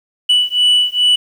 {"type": "beating tone pair", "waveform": "sine", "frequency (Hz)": [2960, 2962.4], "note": ["F#7", "F#7"], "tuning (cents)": [0, 1], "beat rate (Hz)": 2.4, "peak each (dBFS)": -11, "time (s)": [0.29, 1.16], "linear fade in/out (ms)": 10, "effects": ["tanh soft clip ceiling -7 dBFS", "7-bit"]}